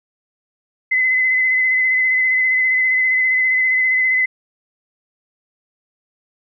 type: tone with vibrato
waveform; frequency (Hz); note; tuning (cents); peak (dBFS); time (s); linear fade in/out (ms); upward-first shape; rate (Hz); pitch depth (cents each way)
sine; 2034; C7; -50; -13; 0.91-4.26; 10; sine; 15; 24
effects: none